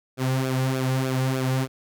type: tone with flanger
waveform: sawtooth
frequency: 130.81 Hz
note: C3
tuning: in tune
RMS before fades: -24 dBFS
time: 0.17-1.68 s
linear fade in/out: 50 ms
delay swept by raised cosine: 0.99 to 3.19 ms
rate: 3.3 Hz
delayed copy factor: -0.7
effects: none